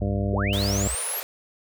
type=tone; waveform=sine; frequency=61.74 Hz; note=B1; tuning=in tune; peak=-29 dBFS; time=0-0.95 s; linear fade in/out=5 ms
type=harmonic tone; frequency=99.8 Hz; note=G2; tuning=32 cents sharp; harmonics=1 / 2 / 3 / 4 / 5 / 6 / 7; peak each=-25 / -28 / -34 / -35 / -36 / -33 / -39 dBFS; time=0.01-0.88 s; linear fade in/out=5 ms
type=linear sweep; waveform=sine; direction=up; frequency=295.3 to 11980 Hz; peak=-27 dBFS; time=0.33-1.2 s; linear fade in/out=2 ms
type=high-pass noise; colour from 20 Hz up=pink; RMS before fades=-35 dBFS; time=0.53-1.23 s; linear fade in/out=0 ms; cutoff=430 Hz; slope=48 dB/octave
effects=none